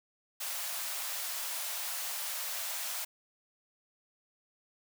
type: high-pass noise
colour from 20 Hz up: white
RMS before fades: -37 dBFS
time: 0.4-3.05 s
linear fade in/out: 10 ms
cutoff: 560 Hz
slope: 48 dB/octave
effects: none